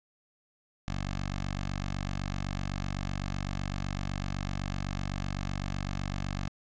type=tone with notch filter; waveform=10% pulse; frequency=47.91 Hz; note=G1; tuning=39 cents flat; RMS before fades=-34 dBFS; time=0.88-6.48 s; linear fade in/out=0 ms; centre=400 Hz; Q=0.74; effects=resampled to 16000 Hz + 9-bit